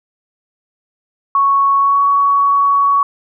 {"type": "tone with pitch glide", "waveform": "sine", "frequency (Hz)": [1108.7, 1122.2], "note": ["C#6", "C#6"], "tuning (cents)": [0, 21], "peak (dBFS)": -9, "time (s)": [1.35, 3.03], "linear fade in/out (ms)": 2, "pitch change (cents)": 21, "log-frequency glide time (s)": [1.78, 2.01], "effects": []}